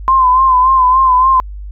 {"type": "tone with vibrato", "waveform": "sine", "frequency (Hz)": 1032, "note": "C6", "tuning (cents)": -24, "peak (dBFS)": -6, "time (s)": [0.08, 1.4], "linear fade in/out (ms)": 0, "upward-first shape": "sine", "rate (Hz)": 3.5, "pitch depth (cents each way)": 53, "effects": ["added 50 Hz sine -24 dBFS peak until 1.71 s"]}